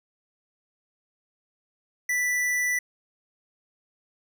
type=tone with hard clipping; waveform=sine; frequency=1975.5 Hz; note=B6; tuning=in tune; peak=-24 dBFS; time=2.09-2.79 s; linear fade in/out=5 ms; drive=17 dB; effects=none